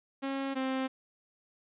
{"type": "tone pair in turn", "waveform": "sawtooth", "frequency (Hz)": [271.9, 263.1], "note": ["C#4", "C4"], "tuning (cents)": [-33, 10], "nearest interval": "minor second", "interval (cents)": 57, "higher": "first", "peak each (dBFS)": [-28, -26], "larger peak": "second", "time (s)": [[0.22, 0.55], [0.55, 0.88]], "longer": "neither", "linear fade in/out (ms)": 20, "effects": ["resampled to 8000 Hz", "11-bit"]}